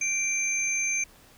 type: tone pair together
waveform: sine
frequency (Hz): 2349 / 6275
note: D7 / G8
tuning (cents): 0 / +1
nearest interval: octave + perfect fourth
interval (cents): 1701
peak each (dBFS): -26 / -27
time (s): 0.01-1.04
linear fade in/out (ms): 5
effects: tanh soft clip ceiling -18 dBFS + pink hiss -55 dBFS RMS until 1.37 s